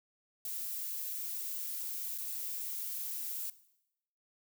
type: noise with dropouts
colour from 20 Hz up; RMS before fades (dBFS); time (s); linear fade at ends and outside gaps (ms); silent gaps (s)
violet; -39; 0.45-3.5; 2; 2.179-2.183
effects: noise-tail reverb RT60 0.8 s tail -17 dB re dry